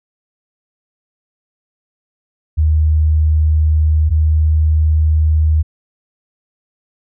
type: tone pair in turn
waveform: sine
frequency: 77.5 / 77.81 Hz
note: D#2 / D#2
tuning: -6 / +1 cents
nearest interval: unison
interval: 7 cents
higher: second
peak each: -9 dBFS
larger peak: neither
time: 2.57-4.1 / 4.1-5.63 s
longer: neither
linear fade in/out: 20 ms
effects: none